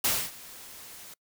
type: noise with ADSR envelope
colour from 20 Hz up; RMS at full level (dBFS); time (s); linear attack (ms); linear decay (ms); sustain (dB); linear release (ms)
white; -24; 0.04-1.14; 7; 260; -22; 6
effects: noise-tail reverb RT60 0.1 s tail -25 dB re dry